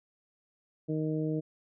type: harmonic tone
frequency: 155.56 Hz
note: D#3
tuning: in tune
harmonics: 1 / 2 / 3 / 4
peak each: -32 / -32 / -36 / -43 dBFS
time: 0.88-1.41 s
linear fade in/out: 20 ms
effects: none